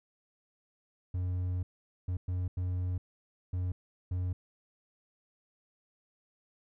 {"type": "tone bursts at uneven times", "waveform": "triangle", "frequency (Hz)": 90.5, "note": "F#2", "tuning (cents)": -38, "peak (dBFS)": -28, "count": 6, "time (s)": [[1.14, 1.63], [2.08, 2.17], [2.28, 2.48], [2.57, 2.98], [3.53, 3.72], [4.11, 4.33]], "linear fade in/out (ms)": 5, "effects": []}